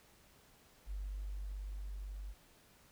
sine tone with level ramp, 49 Hz, G1, in tune, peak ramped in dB -38 to -42 dBFS, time 0.86-2.35 s, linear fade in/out 50 ms, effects pink hiss -65 dBFS RMS until 2.91 s

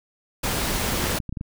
pink noise, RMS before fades -25 dBFS, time 0.43-1.19 s, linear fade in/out 10 ms
clicks, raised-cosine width 5 ms, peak -18 dBFS, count 10, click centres 0.888 / 0.923 / 0.997 / 1.041 / 1.148 / 1.202 / 1.293 / 1.326 / 1.372 / 1.411 s
effects none

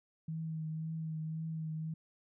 sine tone with vibrato, 159.2 Hz, D#3, 40 cents sharp, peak -36 dBFS, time 0.28-1.94 s, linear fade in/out 5 ms, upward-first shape triangle, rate 1.9 Hz, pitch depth 27 cents each way, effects none

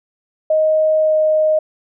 sine tone with pitch glide, 625 to 621.4 Hz, D#5 to D#5, +8 to -2 cents, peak -11 dBFS, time 0.5-1.59 s, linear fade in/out 5 ms, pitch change -10 cents, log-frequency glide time 1-1.15 s, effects none

